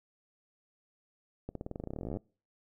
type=accelerating click train; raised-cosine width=2 ms; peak=-25 dBFS; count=25; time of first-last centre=1.49-2.171 s; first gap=63 ms; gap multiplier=0.92; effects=noise-tail reverb RT60 0.4 s tail -25 dB re dry